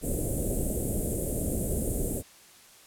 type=band-stop noise; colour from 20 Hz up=pink; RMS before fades=-29 dBFS; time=0.01-2.23 s; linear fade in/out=50 ms; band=610 to 7900 Hz; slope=48 dB/octave; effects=white hiss -54 dBFS RMS until 2.86 s + low-pass 12000 Hz 12 dB/octave